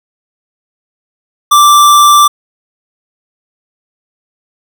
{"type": "tone", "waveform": "square", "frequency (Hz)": 1174, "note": "D6", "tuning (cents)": -1, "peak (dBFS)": -3, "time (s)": [1.51, 2.28], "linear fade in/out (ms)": 10, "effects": []}